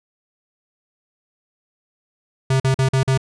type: tone bursts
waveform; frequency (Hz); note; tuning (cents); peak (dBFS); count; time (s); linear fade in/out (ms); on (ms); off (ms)
square; 132.6; C3; +23; -15; 5; 2.5-3.176; 5; 100; 44
effects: resampled to 22050 Hz